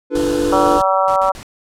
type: chord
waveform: triangle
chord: B half-diminished seventh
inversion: first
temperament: equal with one note detuned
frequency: 293.7 / 344 / 440 / 493.9 Hz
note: D4 / F4 / A4 / B4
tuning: 0 / -26 / 0 / 0 cents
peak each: -17 / -20 / -22 / -17 dBFS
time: 0.1-0.81 s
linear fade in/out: 50 ms
type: band-stop noise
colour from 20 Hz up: pink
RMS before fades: -27 dBFS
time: 0.15-0.82 s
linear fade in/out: 5 ms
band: 1800 to 2700 Hz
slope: 96 dB/octave
type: harmonic tone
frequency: 190.7 Hz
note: G3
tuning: 47 cents flat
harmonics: 3 / 4 / 5 / 6 / 7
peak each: -17 / -18 / -19 / -20 / -20 dBFS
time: 0.52-1.32 s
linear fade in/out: 10 ms
type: noise bursts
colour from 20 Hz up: pink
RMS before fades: -34 dBFS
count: 3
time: 1.08-1.43 s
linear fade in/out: 0 ms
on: 80 ms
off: 55 ms
effects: low-pass 10000 Hz 12 dB/octave